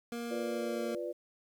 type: tone with pitch glide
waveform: 25% pulse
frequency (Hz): 235.5 to 231.2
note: A#3 to A#3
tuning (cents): +18 to -14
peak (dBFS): -33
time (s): 0.12-0.95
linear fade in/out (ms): 2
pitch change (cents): -32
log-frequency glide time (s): 0.27-0.82
type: chord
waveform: sine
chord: B diminished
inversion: second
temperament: equal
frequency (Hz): 349.2 / 493.9 / 587.3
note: F4 / B4 / D5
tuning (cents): 0 / 0 / 0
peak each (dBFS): -39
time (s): 0.3-1.13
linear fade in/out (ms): 20
effects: 11-bit